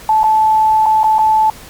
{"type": "tone with dropouts", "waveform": "sine", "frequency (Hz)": 871, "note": "A5", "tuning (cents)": -18, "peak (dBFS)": -8, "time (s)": [0.09, 1.5], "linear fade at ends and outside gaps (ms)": 2, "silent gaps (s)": [[0.233, 0.24], [0.859, 0.863], [1.033, 1.041], [1.184, 1.19]], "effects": ["pink hiss -36 dBFS RMS until 1.69 s", "Opus 48 kbps"]}